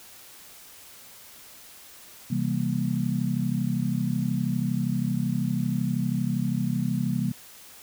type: chord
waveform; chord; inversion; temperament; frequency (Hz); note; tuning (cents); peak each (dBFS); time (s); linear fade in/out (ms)
sine; C dominant seventh; none; just; 130.81 / 163.52 / 196.22 / 235.5; C3 / E3 / G3 / Bb3; 0 / -14 / +2 / +18; -29; 2.3-7.32; 10
effects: white hiss -48 dBFS RMS until 7.82 s